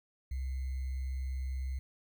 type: tone with sample-and-hold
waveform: sine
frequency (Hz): 65.41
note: C2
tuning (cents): 0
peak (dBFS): -33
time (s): 0.31-1.79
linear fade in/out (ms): 5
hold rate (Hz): 2100
effects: none